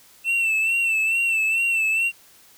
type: tone with vibrato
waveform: triangle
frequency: 2678 Hz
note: E7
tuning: 27 cents sharp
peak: -17 dBFS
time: 0.24-2.12 s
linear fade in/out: 50 ms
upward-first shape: sine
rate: 2.3 Hz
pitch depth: 50 cents each way
effects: white hiss -52 dBFS RMS until 2.57 s